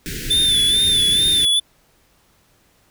pink band-stop noise, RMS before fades -28 dBFS, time 0.06-1.45 s, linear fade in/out 0 ms, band 470 to 1500 Hz, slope 96 dB/octave
square tone with vibrato, 3520 Hz, A7, in tune, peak -14 dBFS, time 0.3-1.6 s, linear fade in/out 10 ms, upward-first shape sine, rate 2.3 Hz, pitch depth 59 cents each way
effects pink hiss -58 dBFS RMS until 2.9 s

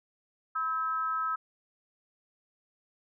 sine tone with amplitude modulation, 1294 Hz, E6, 32 cents flat, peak -25 dBFS, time 0.55-1.36 s, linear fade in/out 10 ms, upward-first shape sine, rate 291 Hz, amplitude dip 65%, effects none

